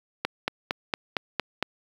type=click train; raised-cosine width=0.3 ms; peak=-8 dBFS; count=7; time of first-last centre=0.25-1.626 s; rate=4.36 Hz; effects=high-pass 150 Hz 12 dB/octave + 7-bit